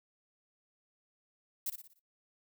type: noise with echo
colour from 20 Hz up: violet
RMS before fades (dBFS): -35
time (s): 1.66-1.7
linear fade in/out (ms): 5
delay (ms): 59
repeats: 5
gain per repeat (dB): -7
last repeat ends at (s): 1.995
effects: noise-tail reverb RT60 0.1 s tail -18 dB re dry